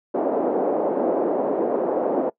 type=band-pass noise; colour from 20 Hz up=white; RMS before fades=-22 dBFS; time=0.14-2.3 s; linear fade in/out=10 ms; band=280 to 640 Hz; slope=24 dB/octave; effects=noise-tail reverb RT60 0.1 s tail -21 dB re dry